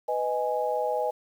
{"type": "chord", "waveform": "sine", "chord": "G# minor", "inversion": "first", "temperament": "just", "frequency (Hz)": [498.4, 623, 830.6], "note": ["B4", "D#5", "G#5"], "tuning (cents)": [16, 2, 0], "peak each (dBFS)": -29, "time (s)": [0.08, 1.11], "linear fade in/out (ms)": 10, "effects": ["9-bit"]}